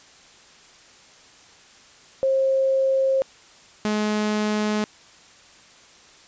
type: tone pair in turn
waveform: sine / sawtooth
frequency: 534 / 211.9 Hz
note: C5 / G#3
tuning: +35 / +35 cents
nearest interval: octave + major third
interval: 1600 cents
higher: first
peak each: -17 dBFS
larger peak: neither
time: 2.23-3.22 / 3.85-4.84 s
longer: neither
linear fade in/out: 0 ms
effects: white hiss -50 dBFS RMS until 6.27 s + resampled to 16000 Hz